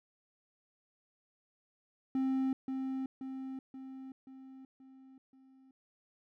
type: tone with echo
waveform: triangle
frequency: 264.3 Hz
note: C4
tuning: 18 cents sharp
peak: -27 dBFS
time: 2.15-2.53 s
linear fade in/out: 2 ms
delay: 530 ms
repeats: 6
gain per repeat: -5 dB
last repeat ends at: 5.71 s
effects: none